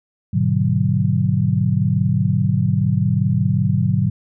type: chord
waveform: sine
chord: G# half-diminished seventh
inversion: none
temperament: just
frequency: 103.83 / 124.59 / 149.51 / 186.89 Hz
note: G#2 / B2 / D3 / F#3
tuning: 0 / +16 / +31 / +18 cents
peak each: -20 dBFS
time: 0.33-4.1 s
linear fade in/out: 10 ms
effects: none